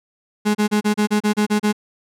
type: tone bursts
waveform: 35% pulse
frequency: 210 Hz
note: G#3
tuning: 19 cents sharp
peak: -13 dBFS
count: 10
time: 0.45-1.728 s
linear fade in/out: 20 ms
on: 99 ms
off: 32 ms
effects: low-pass 12000 Hz 12 dB/octave